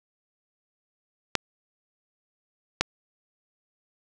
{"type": "clicks", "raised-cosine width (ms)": 0.2, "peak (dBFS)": -3, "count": 2, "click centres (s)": [1.353, 2.81], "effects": []}